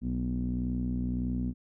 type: tone with low-pass filter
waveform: sawtooth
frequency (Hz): 61.7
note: B1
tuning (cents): -1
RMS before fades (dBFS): -31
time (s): 0.01-1.54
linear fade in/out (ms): 50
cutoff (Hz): 230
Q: 8.2
effects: none